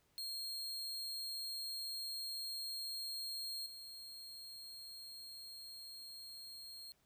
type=tone with level steps; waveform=40% pulse; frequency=4238 Hz; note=C8; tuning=21 cents sharp; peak=-40 / -48 dBFS; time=0.18-6.92 s; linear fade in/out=0 ms; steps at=3.66 s; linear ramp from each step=2 ms; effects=pink hiss -75 dBFS RMS until 7.05 s